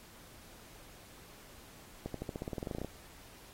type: accelerating click train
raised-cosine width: 2 ms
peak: -24 dBFS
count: 16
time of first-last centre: 2.06-2.846 s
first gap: 83 ms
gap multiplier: 0.93
effects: pink hiss -56 dBFS RMS until 3.53 s + AAC 48 kbps